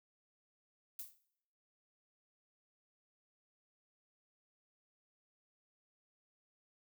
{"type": "noise with exponential decay", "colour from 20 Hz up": "violet", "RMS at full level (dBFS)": -41, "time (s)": [0.99, 1.19], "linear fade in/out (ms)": 2, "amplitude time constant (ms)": 43, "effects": ["noise-tail reverb RT60 0.7 s tail -18 dB re dry"]}